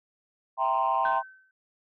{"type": "chord", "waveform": "sine", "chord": "C dominant seventh", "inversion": "first", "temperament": "equal", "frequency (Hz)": [659.3, 784, 932.3, 1046.5], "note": ["E5", "G5", "Bb5", "C6"], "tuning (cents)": [0, 0, 0, 0], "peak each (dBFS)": [-31, -27, -27, -26], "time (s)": [0.57, 1.23], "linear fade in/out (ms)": 50}
{"type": "tone with exponential decay", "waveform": "sine", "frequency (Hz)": 1534, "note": "G6", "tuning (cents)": -38, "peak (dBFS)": -26, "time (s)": [1.05, 1.51], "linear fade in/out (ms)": 2, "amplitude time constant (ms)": 100}
{"effects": ["tanh soft clip ceiling -16 dBFS"]}